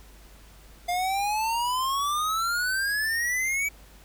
square exponential sweep, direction up, 698.5 to 2300 Hz, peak -25 dBFS, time 0.88-3.69 s, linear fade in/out 10 ms, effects added 50 Hz sine -49 dBFS peak until 4.04 s + pink hiss -54 dBFS RMS until 4.04 s

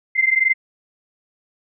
sine tone pair together, 2071 / 2093 Hz, C7 / C7, -18 / 0 cents, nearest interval unison, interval 18 cents, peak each -17 dBFS, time 0.15-0.54 s, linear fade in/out 20 ms, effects none

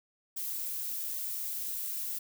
violet noise, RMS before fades -36 dBFS, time 0.36-2.19 s, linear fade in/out 10 ms, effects none

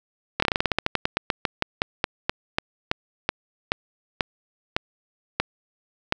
slowing click train, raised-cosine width 0.3 ms, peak -4 dBFS, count 28, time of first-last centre 0.4-6.124 s, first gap 24 ms, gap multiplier 1.14, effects none

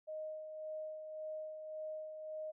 sine tone with tremolo, 622 Hz, D#5, 1 cent flat, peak -40 dBFS, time 0.07-2.52 s, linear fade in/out 20 ms, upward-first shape sine, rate 1.8 Hz, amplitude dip 45%, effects none

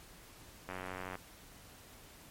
click train, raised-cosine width 0.5 ms, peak -26 dBFS, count 44, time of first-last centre 0.69-1.154 s, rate 92.6 Hz, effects pink hiss -56 dBFS RMS until 2.3 s + MP3 64 kbps

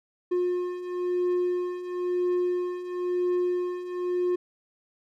triangle beating tone pair, 357.1 / 358.09 Hz, F4 / F4, +39 / +43 cents, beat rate 0.99 Hz, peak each -29 / -24 dBFS, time 0.31-4.36 s, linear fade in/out 10 ms, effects none

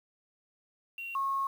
sine tone pair in turn, 2747 / 1090.1 Hz, F7 / C#6, -29 / -29 cents, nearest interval octave + major third, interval 1600 cents, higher first, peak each -37 / -28 dBFS, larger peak second, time 0.98-1.15 / 1.15-1.47 s, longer second, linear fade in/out 2 ms, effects 9-bit

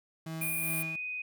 35% pulse tone with tremolo, 161.3 Hz, E3, 37 cents flat, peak -34 dBFS, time 0.26-0.96 s, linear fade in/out 5 ms, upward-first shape sine, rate 2.5 Hz, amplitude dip 55%
sine tone with pitch glide, 2433 to 2496 Hz, D#7 to D#7, -39 to +5 cents, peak -34 dBFS, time 0.41-1.22 s, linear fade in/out 5 ms, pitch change +44 cents, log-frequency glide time 0.76-1.02 s
pink high-pass noise, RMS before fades -35 dBFS, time 0.41-0.83 s, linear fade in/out 10 ms, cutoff 8700 Hz, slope 96 dB/octave
effects none

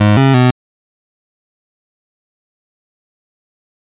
25% pulse tone with pitch steps, 104.4 / 135.2 / 125.6 Hz, G#2 / C#3 / B2, +10 / -43 / +30 cents, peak -3 dBFS, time 0-0.51 s, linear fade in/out 10 ms, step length 170 ms, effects resampled to 8000 Hz

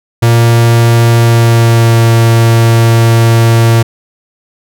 45% pulse tone with pitch glide, 116.8 to 115.13 Hz, A#2 to A#2, +4 to -21 cents, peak -4 dBFS, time 0.22-3.83 s, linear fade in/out 10 ms, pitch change -25 cents, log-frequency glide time 1.15-2.05 s, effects none

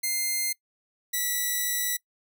5% pulse tone pair in turn, 2100 / 1955.8 Hz, C7 / B6, +6 / -17 cents, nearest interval minor second, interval 123 cents, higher first, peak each -15 dBFS, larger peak neither, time 0.03-0.53 / 1.13-1.97 s, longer second, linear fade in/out 10 ms, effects noise-tail reverb RT60 0.1 s tail -22 dB re dry

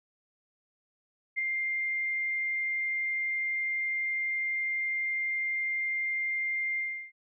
sine tone with ADSR envelope, 2104 Hz, C7, 9 cents sharp, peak -25 dBFS, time 1.36-7.12 s, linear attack 28 ms, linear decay 5 ms, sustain -3 dB, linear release 340 ms, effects none

